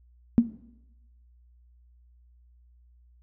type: tone with exponential decay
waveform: sine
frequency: 233.1 Hz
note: A#3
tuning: in tune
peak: -10 dBFS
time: 0.38-0.5 s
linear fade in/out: 0 ms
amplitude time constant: 24 ms
effects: noise-tail reverb RT60 0.9 s tail -17 dB re dry + added 60 Hz sine -55 dBFS peak until 3.22 s